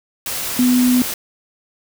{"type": "tone in noise", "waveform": "sine", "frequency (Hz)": 249.2, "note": "B3", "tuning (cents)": 16, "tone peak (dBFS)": -11, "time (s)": [0.59, 1.02], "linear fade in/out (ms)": 2, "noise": "white", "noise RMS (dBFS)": -24, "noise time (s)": [0.26, 1.14], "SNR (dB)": 10, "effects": []}